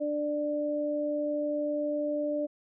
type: tone pair together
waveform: sine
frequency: 295.7 / 592 Hz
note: D4 / D5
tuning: +12 / +14 cents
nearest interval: octave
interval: 1202 cents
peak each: -32 / -29 dBFS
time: 0-2.47 s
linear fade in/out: 20 ms
effects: none